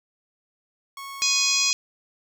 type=tone; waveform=sawtooth; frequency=1102 Hz; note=C#6; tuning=11 cents flat; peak=-31 dBFS; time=0.97-1.71 s; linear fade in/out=2 ms
type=harmonic tone; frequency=830.6 Hz; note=G#5; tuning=in tune; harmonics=3 / 4 / 5 / 6 / 7 / 8 / 9; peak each=-26 / -29 / -27 / -25 / -27 / -27 / -31 dBFS; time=1.22-1.73 s; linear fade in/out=0 ms
effects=none